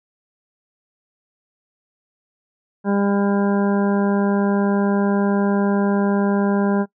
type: harmonic tone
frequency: 200.5 Hz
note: G3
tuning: 39 cents sharp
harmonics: 1 / 2 / 3 / 4 / 5 / 7 / 8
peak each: -17 / -23 / -27 / -29 / -31 / -34 / -35 dBFS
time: 2.84-6.86 s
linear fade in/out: 50 ms
effects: noise-tail reverb RT60 0.1 s tail -21 dB re dry